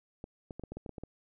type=clicks; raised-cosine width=2 ms; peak=-28 dBFS; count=10; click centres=0.241 / 0.508 / 0.596 / 0.637 / 0.72 / 0.77 / 0.862 / 0.893 / 0.982 / 1.036 s; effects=none

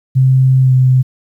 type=tone with pitch glide; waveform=sine; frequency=131.1 to 129 Hz; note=C3 to C3; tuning=+4 to -24 cents; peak=-6 dBFS; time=0.15-1.03 s; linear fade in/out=20 ms; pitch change=-28 cents; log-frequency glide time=0.61-0.73 s; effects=8-bit

